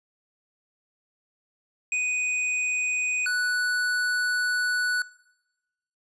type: tone pair in turn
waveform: square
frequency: 2489 / 1480 Hz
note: D#7 / F#6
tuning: 0 / 0 cents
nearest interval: major sixth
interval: 900 cents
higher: first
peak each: -24 dBFS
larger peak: neither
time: 1.92-3.26 / 3.26-5.02 s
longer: second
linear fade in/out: 2 ms
effects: noise-tail reverb RT60 1.0 s tail -21 dB re dry + resampled to 22050 Hz